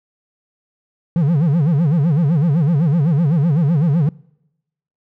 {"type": "tone with vibrato", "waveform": "triangle", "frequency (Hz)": 155.56, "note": "D#3", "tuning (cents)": 0, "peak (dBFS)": -10, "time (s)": [1.16, 4.09], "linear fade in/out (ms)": 2, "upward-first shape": "sine", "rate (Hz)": 7.9, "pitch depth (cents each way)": 230, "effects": ["noise-tail reverb RT60 0.9 s tail -25 dB re dry"]}